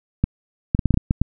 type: clicks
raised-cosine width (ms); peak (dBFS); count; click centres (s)
5; -4; 9; 0.24 / 0.749 / 0.792 / 0.857 / 0.907 / 0.942 / 0.974 / 1.109 / 1.216
effects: none